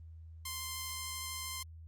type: tone with vibrato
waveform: 5% pulse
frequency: 1046 Hz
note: C6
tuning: 1 cent flat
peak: -27 dBFS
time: 0.45-1.63 s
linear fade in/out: 5 ms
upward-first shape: triangle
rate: 13 Hz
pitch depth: 10 cents each way
effects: added 81 Hz sine -48 dBFS peak until 1.87 s + Opus 32 kbps